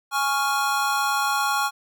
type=chord; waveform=square; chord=Db major; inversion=second; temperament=equal; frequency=830.6 / 1108.7 / 1396.9 Hz; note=Ab5 / Db6 / F6; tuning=0 / 0 / 0 cents; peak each=-26 dBFS; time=0.11-1.71 s; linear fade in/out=50 ms; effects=none